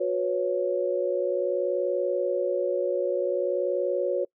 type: chord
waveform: sine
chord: F# suspended fourth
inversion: none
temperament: equal with one note detuned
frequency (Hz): 364.5 / 493.9 / 554.4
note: F#4 / B4 / C#5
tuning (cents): -26 / 0 / 0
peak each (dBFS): -28 / -29 / -26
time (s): 0-4.25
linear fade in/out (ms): 10
effects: noise-tail reverb RT60 0.1 s tail -24 dB re dry